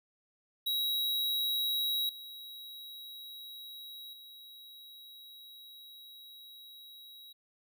square tone with level steps, 3853 Hz, B7, 44 cents flat, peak -30 / -45 / -50 dBFS, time 0.66-7.33 s, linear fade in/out 10 ms, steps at 2.09 / 4.13 s, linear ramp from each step 2 ms, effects none

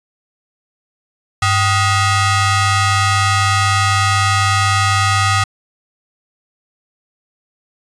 sawtooth ring-modulated tone, 674 Hz, E5, 38 cents sharp, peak -5 dBFS, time 1.42-5.44 s, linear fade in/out 5 ms, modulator 574 Hz, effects resampled to 22050 Hz

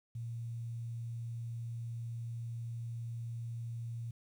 sine tone with quantisation, 116.54 Hz, A#2, in tune, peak -38 dBFS, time 0.15-4.11 s, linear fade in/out 5 ms, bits 11, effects none

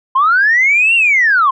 sine linear two-way sweep, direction up then down, 1017 to 2794 to 1017 Hz, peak -7 dBFS, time 0.15-1.51 s, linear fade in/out 10 ms, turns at 0.95 s, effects tanh soft clip ceiling -3 dBFS

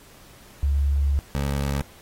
sine / 20% pulse tone pair in turn, 70.4 / 69.99 Hz, C#2 / C#2, +27 / +17 cents, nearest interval unison, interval 10 cents, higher first, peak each -18 dBFS, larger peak neither, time 0.63-1.19 / 1.35-1.82 s, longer first, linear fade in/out 0 ms, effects pink hiss -50 dBFS RMS until 2.01 s + AAC 48 kbps

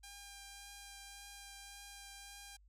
5% pulse tone with vibrato, 801 Hz, G5, 37 cents sharp, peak -39 dBFS, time 0.03-2.57 s, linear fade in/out 10 ms, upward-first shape triangle, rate 1.8 Hz, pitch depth 12 cents each way, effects added 50 Hz sine -62 dBFS peak until 2.68 s

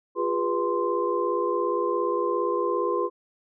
sine tone cluster, 350.1 / 407.4 / 492.1 / 1043 Hz, F4 / G#4 / B4 / C6, +4 / -33 / -6 / -6 cents, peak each -28 dBFS, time 0.15-3.1 s, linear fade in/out 50 ms, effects none

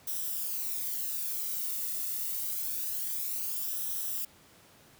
violet noise with flanger, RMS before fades -34 dBFS, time 0.07-4.25 s, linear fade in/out 5 ms, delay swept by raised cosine 0.43 to 1.27 ms, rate 0.26 Hz, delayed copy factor -0.6, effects pink hiss -58 dBFS RMS until 4.99 s + high-pass 80 Hz 12 dB/octave

